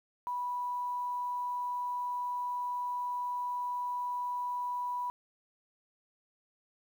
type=tone with quantisation; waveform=sine; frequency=982 Hz; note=B5; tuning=10 cents flat; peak=-32 dBFS; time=0.27-5.1 s; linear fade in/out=0 ms; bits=10; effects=none